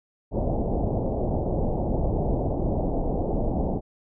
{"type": "low-pass noise", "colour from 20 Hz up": "pink", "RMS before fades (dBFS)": -25, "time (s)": [0.31, 3.81], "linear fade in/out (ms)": 50, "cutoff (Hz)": 780, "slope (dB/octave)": 48, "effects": []}